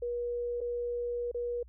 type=tone with dropouts; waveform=sine; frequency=480.9 Hz; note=B4; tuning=46 cents flat; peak=-31 dBFS; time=0.02-1.63 s; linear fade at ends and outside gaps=5 ms; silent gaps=0.606-0.612 / 1.315-1.345 s; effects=added 60 Hz sine -51 dBFS peak until 1.68 s